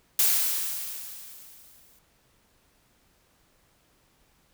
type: noise with exponential decay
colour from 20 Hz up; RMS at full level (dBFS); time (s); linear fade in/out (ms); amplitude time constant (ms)
blue; -20; 0.19-1.99; 2; 390
effects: pink hiss -65 dBFS RMS until 4.53 s